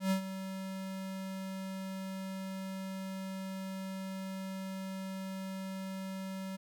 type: tone with ADSR envelope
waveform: square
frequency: 190.9 Hz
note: G3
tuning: 46 cents flat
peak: -27 dBFS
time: 0-6.57 s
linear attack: 110 ms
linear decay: 98 ms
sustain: -12 dB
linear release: 17 ms
effects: none